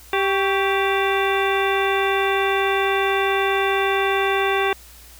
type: harmonic tone with a mistuned harmonic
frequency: 392 Hz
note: G4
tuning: in tune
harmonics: 1 / 2 / 3 / 4 / 5 / 6 / 7 / 9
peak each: -21 / -24 / -26 / -27 / -28 / -29 / -29 / -31 dBFS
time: 0.13-4.73 s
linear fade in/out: 2 ms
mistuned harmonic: 3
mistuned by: -73 cents
effects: added 60 Hz sine -46 dBFS peak until 5.19 s + white hiss -46 dBFS RMS until 5.19 s